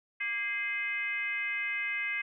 sine tone with frequency modulation, 2084 Hz, C7, 7 cents flat, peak -30 dBFS, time 0.2-2.22 s, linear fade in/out 10 ms, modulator 453 Hz, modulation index 0.99, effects none

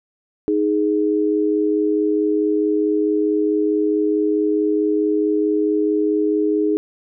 sine tone pair together, 312.2 / 416.8 Hz, D#4 / G#4, +6 / +6 cents, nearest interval perfect fourth, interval 500 cents, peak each -18 dBFS, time 0.48-6.77 s, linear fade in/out 0 ms, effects none

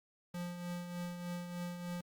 square tone with tremolo, 175.6 Hz, F3, 10 cents sharp, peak -38 dBFS, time 0.34-2.01 s, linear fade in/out 5 ms, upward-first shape triangle, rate 3.3 Hz, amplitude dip 55%, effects Opus 48 kbps

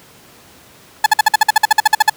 30% pulse tone bursts, 859 Hz, A5, 42 cents flat, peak -3 dBFS, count 15, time 1.04-2.098 s, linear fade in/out 5 ms, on 22 ms, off 52 ms, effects pink hiss -44 dBFS RMS until 2.16 s + high-pass 100 Hz 12 dB/octave

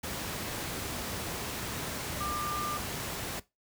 sine tone in noise, 1194 Hz, D6, 28 cents sharp, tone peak -32 dBFS, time 2.2-2.78 s, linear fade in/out 10 ms, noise pink, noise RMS -36 dBFS, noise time 0.03-3.4 s, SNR +1 dB, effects noise-tail reverb RT60 0.2 s tail -18 dB re dry + high-pass 60 Hz 12 dB/octave

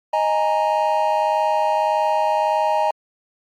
triangle chord, D# suspended fourth, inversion none, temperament equal, 622.3 / 830.6 / 932.3 Hz, D#5 / G#5 / A#5, 0 / 0 / 0 cents, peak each -19 dBFS, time 0.13-2.91 s, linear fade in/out 5 ms, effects Opus 48 kbps

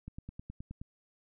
click train, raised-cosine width 5 ms, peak -30 dBFS, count 8, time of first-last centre 0.08-0.815 s, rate 9.52 Hz, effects none

